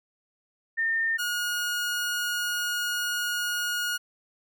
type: tone pair in turn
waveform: sine / sawtooth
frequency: 1814 / 1439.8 Hz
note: A#6 / F#6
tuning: -48 / -48 cents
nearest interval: major third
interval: 400 cents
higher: first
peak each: -23 / -23 dBFS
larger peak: neither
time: 0.77-1.18 / 1.18-3.98 s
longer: second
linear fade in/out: 20 ms
effects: none